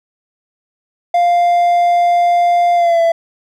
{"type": "tone with pitch glide", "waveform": "triangle", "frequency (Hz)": [698.5, 668.9], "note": ["F5", "E5"], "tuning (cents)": [0, 25], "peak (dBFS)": -7, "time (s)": [1.14, 3.12], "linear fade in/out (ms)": 5, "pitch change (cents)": -75, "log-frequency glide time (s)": [2.75, 3.01], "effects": []}